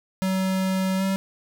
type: tone with pitch glide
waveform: square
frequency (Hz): 189.1 to 192.52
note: F#3 to G3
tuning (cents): +38 to -31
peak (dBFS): -22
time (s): 0.22-1.16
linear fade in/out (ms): 0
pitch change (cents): +31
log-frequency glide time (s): 0.97-1.03
effects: none